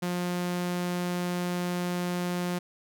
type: tone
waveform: sawtooth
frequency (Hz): 177.4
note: F3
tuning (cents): +27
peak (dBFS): -24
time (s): 0.02-2.59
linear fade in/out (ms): 10
effects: none